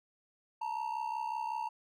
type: ring-modulated tone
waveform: triangle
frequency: 910 Hz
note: A#5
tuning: 42 cents flat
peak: -29 dBFS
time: 0.61-1.69 s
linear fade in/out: 10 ms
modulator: 32.7 Hz
effects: none